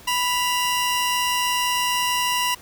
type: tone pair together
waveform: sawtooth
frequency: 987.8 / 2794 Hz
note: B5 / F7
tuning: 0 / 0 cents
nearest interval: octave + tritone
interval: 1800 cents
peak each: -18 / -21 dBFS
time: 0.07-2.55 s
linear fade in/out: 10 ms
effects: pink hiss -46 dBFS RMS until 2.61 s